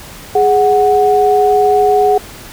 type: tone pair together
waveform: sine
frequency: 415.3 / 740 Hz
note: G#4 / F#5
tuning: 0 / 0 cents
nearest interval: minor seventh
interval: 1000 cents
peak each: -10 dBFS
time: 0.35-2.18 s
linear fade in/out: 5 ms
effects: pink hiss -33 dBFS RMS until 2.52 s